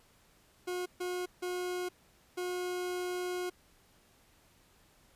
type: tone bursts at uneven times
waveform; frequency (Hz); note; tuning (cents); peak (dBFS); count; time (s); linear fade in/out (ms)
40% pulse; 360.3; F#4; -46; -33; 4; 0.67-0.86 / 1-1.26 / 1.42-1.89 / 2.37-3.5; 10
effects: pink hiss -65 dBFS RMS until 5.15 s + resampled to 32000 Hz